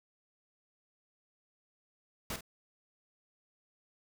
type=noise with echo; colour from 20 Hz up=pink; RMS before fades=-38 dBFS; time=2.3-2.36 s; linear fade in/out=2 ms; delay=48 ms; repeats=1; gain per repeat=-10 dB; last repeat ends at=2.408 s; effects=none